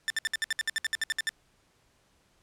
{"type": "tone bursts", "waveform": "sawtooth", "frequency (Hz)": 1782, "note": "A6", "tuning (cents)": 22, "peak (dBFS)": -22, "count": 15, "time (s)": [0.08, 1.292], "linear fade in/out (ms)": 0, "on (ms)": 22, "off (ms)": 63, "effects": ["pink hiss -67 dBFS RMS until 2.42 s", "low-pass 10000 Hz 12 dB/octave"]}